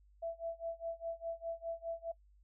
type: tone with tremolo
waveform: sine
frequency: 666 Hz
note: E5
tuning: 18 cents sharp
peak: -35 dBFS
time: 0.22-2.12 s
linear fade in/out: 10 ms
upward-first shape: sine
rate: 4.9 Hz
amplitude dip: 95%
effects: noise-tail reverb RT60 0.1 s tail -22 dB re dry + added 50 Hz sine -62 dBFS peak until 2.43 s